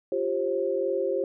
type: chord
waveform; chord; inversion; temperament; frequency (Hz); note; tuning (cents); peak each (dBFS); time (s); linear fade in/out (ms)
sine; F suspended second; none; equal with one note detuned; 349.2 / 392 / 534.2; F4 / G4 / C5; 0 / 0 / +36; -31 / -28 / -27; 0.12-1.24; 2
effects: none